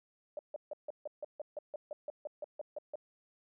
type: tone bursts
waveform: sine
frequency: 595 Hz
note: D5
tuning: 22 cents sharp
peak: -37 dBFS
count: 16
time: 0.37-2.956 s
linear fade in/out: 2 ms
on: 21 ms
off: 150 ms
effects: none